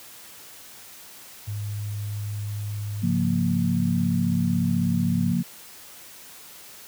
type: tone with pitch glide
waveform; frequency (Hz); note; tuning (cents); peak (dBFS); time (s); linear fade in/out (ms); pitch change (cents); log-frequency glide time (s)
sine; 103.83 to 104.55; G#2 to G#2; 0 to +12; -27; 1.47-5.33; 10; +12; 3.48-3.64
type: chord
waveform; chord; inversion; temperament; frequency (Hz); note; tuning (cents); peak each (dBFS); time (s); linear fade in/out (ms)
sine; Bb minor; first; equal with one note detuned; 138.59 / 176.95 / 233.1; Db3 / F3 / Bb3; 0 / +23 / 0; -29 / -23 / -25; 3.02-5.43; 20
effects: white hiss -45 dBFS RMS until 6.87 s + high-pass 60 Hz 12 dB/octave